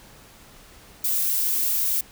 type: noise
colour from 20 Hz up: violet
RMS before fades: -23 dBFS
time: 1.04-2.01 s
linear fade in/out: 5 ms
effects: pink hiss -49 dBFS RMS until 2.11 s